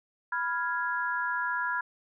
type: chord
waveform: sine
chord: F diminished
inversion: second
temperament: equal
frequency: 987.8 / 1396.9 / 1661.2 Hz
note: Cb6 / F6 / Ab6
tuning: 0 / 0 / 0 cents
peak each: -32 dBFS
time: 0.32-1.81 s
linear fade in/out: 5 ms
effects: none